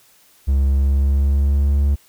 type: tone with pitch glide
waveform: triangle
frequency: 68.3 to 70.83 Hz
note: C#2 to C#2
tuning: -25 to +38 cents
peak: -11 dBFS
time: 0.47-1.96 s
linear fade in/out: 20 ms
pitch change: +63 cents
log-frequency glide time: 0.67-1.78 s
effects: white hiss -53 dBFS RMS until 2.08 s